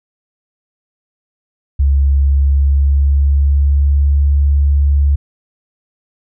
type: tone with pitch glide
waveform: sine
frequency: 69.3 to 71 Hz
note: C#2 to C#2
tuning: 0 to +42 cents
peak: -8 dBFS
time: 1.79-5.16 s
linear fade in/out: 10 ms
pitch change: +42 cents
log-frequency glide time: 2.29-4.19 s
effects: none